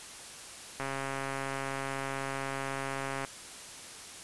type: click train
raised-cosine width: 0.5 ms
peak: -20 dBFS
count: 334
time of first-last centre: 0.8-3.249 s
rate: 136 Hz
effects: white hiss -46 dBFS RMS until 4.23 s + resampled to 24000 Hz